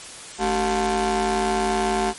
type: ring-modulated tone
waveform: 25% pulse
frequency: 166.5 Hz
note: E3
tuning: 18 cents sharp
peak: -13 dBFS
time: 0.38-2.14 s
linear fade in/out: 50 ms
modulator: 549 Hz
effects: white hiss -38 dBFS RMS until 2.18 s + MP3 48 kbps